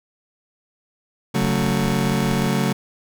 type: chord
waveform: 35% pulse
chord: F# minor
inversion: second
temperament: just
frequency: 138.75 / 185 / 222 Hz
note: C#3 / F#3 / A3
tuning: +2 / 0 / +16 cents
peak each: -21 dBFS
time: 1.34-2.73 s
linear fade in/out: 10 ms
type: noise with tremolo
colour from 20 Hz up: brown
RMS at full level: -32 dBFS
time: 1.41-2.47 s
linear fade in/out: 2 ms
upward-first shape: square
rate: 4.8 Hz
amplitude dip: 50%
effects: none